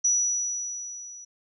sine tone with level ramp, 5880 Hz, F#8, 12 cents flat, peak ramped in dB -18 to -41 dBFS, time 0.04-1.25 s, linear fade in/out 10 ms, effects none

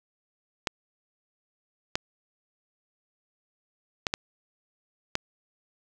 clicks, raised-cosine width 0.2 ms, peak -8 dBFS, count 5, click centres 0.672 / 1.955 / 4.068 / 4.139 / 5.154 s, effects none

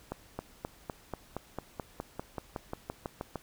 accelerating click train, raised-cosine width 1 ms, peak -21 dBFS, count 17, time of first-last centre 0.12-3.357 s, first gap 270 ms, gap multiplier 0.96, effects pink hiss -58 dBFS RMS until 3.42 s

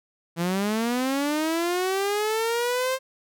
sawtooth linear sweep, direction up, 164.81 to 530 Hz, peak -19 dBFS, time 0.36-2.99 s, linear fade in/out 50 ms, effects none

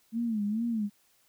sine tone with vibrato, 219.6 Hz, A3, 3 cents flat, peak -27 dBFS, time 0.12-0.9 s, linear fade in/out 50 ms, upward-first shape sine, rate 2.3 Hz, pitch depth 130 cents each way, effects white hiss -67 dBFS RMS until 1.28 s

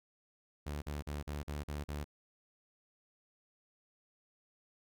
sawtooth tone bursts, 73.42 Hz, D2, in tune, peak -34 dBFS, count 7, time 0.66-2.044 s, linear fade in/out 10 ms, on 160 ms, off 44 ms, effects none

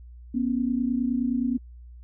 sine tone pair together, 241.4 / 271 Hz, B3 / C#4, -39 / -39 cents, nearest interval major second, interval 200 cents, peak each -24 / -27 dBFS, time 0.34-1.58 s, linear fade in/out 10 ms, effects added 60 Hz sine -42 dBFS peak until 2.03 s

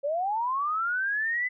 sine linear sweep, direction up, 545 to 2027 Hz, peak -25 dBFS, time 0.03-1.49 s, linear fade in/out 20 ms, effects none

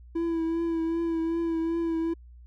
triangle tone with vibrato, 330.8 Hz, E4, 6 cents sharp, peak -23 dBFS, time 0.15-2.14 s, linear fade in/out 10 ms, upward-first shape triangle, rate 2.6 Hz, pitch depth 33 cents each way, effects added 60 Hz sine -46 dBFS peak until 2.46 s

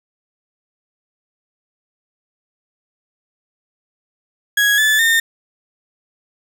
35% pulse tone with pitch steps, 1661.2 / 1739.8 / 1822 Hz, G#6 / A6 / A#6, 0 / -20 / -40 cents, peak -10 dBFS, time 4.57-5.2 s, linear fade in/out 5 ms, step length 210 ms, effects none

